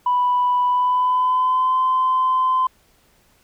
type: tone with pitch glide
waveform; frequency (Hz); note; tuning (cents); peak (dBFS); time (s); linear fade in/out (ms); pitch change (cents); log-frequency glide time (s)
sine; 987.8 to 1029.7; B5 to C6; 0 to -28; -14; 0.06-2.67; 5; +72; 0.66-1.78
effects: tanh soft clip ceiling -11 dBFS + pink hiss -58 dBFS RMS until 3.43 s